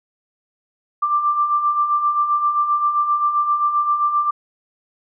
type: beating tone pair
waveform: sine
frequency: 1174.7 / 1182.3 Hz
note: D6 / D6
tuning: 0 / +11 cents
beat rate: 7.6 Hz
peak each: -24 / -16 dBFS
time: 1.02-4.31 s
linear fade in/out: 10 ms
effects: none